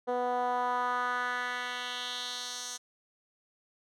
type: tone with band-pass filter sweep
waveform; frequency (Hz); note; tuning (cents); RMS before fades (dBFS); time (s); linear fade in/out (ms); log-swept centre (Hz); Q
10% pulse; 246.9; B3; 0; -33; 0.07-2.78; 20; 540 to 6300; 2.1
effects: none

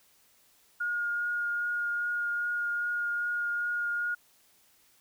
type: tone with vibrato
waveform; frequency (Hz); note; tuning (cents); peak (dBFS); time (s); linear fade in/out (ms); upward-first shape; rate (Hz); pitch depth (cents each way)
sine; 1427; F6; +37; -28; 0.8-4.15; 10; triangle; 2.5; 12
effects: white hiss -64 dBFS RMS until 5 s

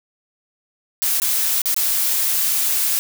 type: noise with dropouts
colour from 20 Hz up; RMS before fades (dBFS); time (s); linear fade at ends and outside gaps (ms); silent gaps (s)
blue; -19; 1.02-2.99; 0; 1.2-1.219 / 1.618-1.657 / 1.744-1.764
effects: none

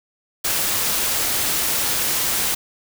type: noise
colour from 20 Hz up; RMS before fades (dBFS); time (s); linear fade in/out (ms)
white; -21; 0.44-2.55; 10
effects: none

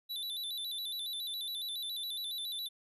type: tone with vibrato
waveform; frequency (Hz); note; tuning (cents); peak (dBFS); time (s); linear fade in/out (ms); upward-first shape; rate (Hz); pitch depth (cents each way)
square; 3730; A#7; 0; -37; 0.09-2.69; 20; square; 7.2; 92
effects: resampled to 32000 Hz

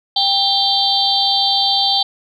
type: tone cluster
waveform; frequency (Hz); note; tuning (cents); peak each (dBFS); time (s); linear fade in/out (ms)
sine; 793 / 3181 / 3569 / 3976 / 4523; G5 / G7 / A7 / B7 / C#8; +20 / +25 / +24 / +11 / +34; -19; 0.16-2.03; 5
effects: tanh soft clip ceiling -1 dBFS

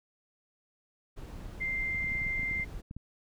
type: noise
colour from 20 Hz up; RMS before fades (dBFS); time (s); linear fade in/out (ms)
brown; -42; 1.16-2.82; 20
type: tone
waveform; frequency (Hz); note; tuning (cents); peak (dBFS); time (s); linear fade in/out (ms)
sine; 2093; C7; 0; -30; 1.6-2.65; 20
type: clicks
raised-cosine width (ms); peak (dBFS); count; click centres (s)
5; -29; 12; 1.947 / 2.044 / 2.119 / 2.154 / 2.218 / 2.266 / 2.395 / 2.432 / 2.512 / 2.598 / 2.911 / 2.966
effects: none

